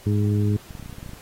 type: harmonic tone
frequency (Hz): 103.83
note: G#2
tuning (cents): 0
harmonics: 1 / 2 / 3 / 4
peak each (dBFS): -19 / -25 / -29 / -31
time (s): 0.06-0.57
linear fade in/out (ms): 5
type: clicks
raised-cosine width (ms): 5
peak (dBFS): -25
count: 12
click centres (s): 0.708 / 0.752 / 0.797 / 0.827 / 0.86 / 0.896 / 0.928 / 0.984 / 1.029 / 1.062 / 1.093 / 1.134
effects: pink hiss -47 dBFS RMS until 1.21 s + AAC 48 kbps